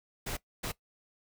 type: noise bursts at uneven times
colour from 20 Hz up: pink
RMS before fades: -36 dBFS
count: 2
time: 0.26-0.37 / 0.63-0.72 s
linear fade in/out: 10 ms
effects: noise-tail reverb RT60 0.1 s tail -18 dB re dry